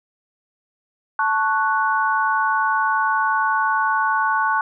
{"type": "chord", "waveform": "sine", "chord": "F# minor", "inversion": "first", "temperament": "equal", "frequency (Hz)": [880, 1108.7, 1480], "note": ["A5", "C#6", "F#6"], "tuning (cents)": [0, 0, 0], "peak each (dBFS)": -21, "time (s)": [1.19, 4.61], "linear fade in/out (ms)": 2, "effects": []}